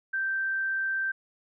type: tone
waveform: sine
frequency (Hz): 1564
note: G6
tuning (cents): -4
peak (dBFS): -26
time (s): 0.13-1.12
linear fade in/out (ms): 10
effects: none